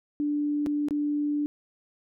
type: tone with dropouts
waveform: sine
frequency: 293.7 Hz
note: D4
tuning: in tune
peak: -24 dBFS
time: 0.2-1.46 s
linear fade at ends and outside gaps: 0 ms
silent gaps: 0.662-0.668 / 0.885-0.908 s
effects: none